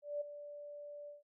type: tone with ADSR envelope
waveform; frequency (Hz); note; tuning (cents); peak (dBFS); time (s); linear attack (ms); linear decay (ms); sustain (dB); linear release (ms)
sine; 584; D5; -10; -34; 0.02-1.23; 190; 11; -12; 150
effects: none